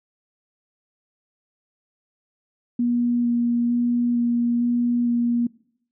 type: tone with vibrato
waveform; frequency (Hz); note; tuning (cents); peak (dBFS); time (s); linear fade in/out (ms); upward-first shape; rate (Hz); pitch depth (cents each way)
sine; 239.2; A#3; +45; -18; 2.79-5.47; 5; square; 1.1; 9
effects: noise-tail reverb RT60 0.7 s tail -23 dB re dry